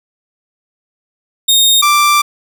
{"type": "tone pair in turn", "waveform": "sawtooth", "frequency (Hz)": [3700, 1177.3], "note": ["A#7", "D6"], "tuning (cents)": [-14, 4], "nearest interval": "octave + minor sixth", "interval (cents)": 1982, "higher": "first", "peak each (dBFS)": -4, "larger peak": "neither", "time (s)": [[1.48, 1.82], [1.82, 2.22]], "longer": "second", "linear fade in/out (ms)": 10, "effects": []}